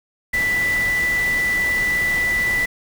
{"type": "tone in noise", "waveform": "sine", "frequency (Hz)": 1979, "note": "B6", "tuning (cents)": 3, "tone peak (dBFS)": -17, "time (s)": [0.33, 2.66], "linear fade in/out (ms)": 10, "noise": "pink", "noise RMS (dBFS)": -30, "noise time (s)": [0.33, 2.66], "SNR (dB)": 10, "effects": []}